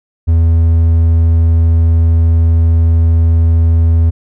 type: tone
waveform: triangle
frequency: 82.41 Hz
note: E2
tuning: in tune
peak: -4 dBFS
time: 0.27-4.11 s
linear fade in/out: 20 ms
effects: none